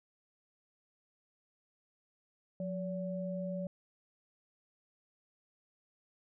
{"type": "tone pair together", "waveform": "sine", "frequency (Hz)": [179.6, 571.7], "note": ["F3", "D5"], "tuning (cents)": [49, -47], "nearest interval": "octave + minor sixth", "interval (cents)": 2004, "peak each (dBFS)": [-37, -39], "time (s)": [2.6, 3.67], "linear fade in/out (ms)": 2, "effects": []}